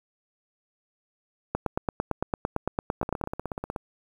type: two click trains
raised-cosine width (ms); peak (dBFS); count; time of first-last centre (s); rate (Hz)
1; -17 / -11; 13 / 16; 3.03-3.762 / 1.55-3.239; 16.4 / 8.88
effects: 8-bit